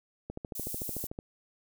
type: click train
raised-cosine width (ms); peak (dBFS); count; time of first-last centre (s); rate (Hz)
2; -24; 13; 0.3-1.189; 13.5
type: high-pass noise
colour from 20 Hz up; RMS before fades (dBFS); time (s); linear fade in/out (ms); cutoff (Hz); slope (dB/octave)
white; -38; 0.55-1.07; 5; 9600; 12
effects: none